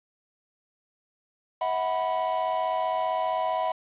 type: chord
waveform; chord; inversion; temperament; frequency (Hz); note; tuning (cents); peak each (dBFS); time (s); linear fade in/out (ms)
triangle; E suspended second; none; equal with one note detuned; 644.6 / 740 / 987.8; E5 / F#5 / B5; -39 / 0 / 0; -27; 1.61-3.72; 5
effects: resampled to 8000 Hz + 8-bit